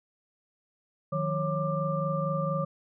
sine tone cluster, 155.6 / 179.9 / 551 / 1186 Hz, D#3 / F#3 / C#5 / D6, 0 / -48 / -11 / +17 cents, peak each -30 / -35 / -31 / -33 dBFS, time 1.12-2.65 s, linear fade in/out 10 ms, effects none

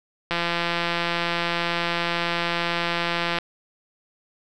click train, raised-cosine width 0.3 ms, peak -8 dBFS, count 527, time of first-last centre 0.31-3.386 s, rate 171 Hz, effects none

